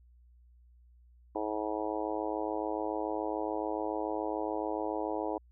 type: harmonic tone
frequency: 107 Hz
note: A2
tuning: 48 cents flat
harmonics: 3 / 4 / 5 / 6 / 7 / 8 / 9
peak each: -37 / -38 / -39 / -40 / -40 / -41 / -42 dBFS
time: 1.35-5.38 s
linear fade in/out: 5 ms
effects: added 60 Hz sine -57 dBFS peak until 5.51 s